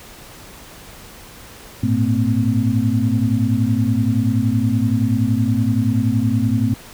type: tone cluster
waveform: sine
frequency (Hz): 105.1 / 115.7 / 224.5 / 257.5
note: G#2 / A#2 / A3 / C4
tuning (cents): +21 / -13 / +35 / -28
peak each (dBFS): -20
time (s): 1.83-6.74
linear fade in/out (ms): 5
effects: pink hiss -40 dBFS RMS until 6.93 s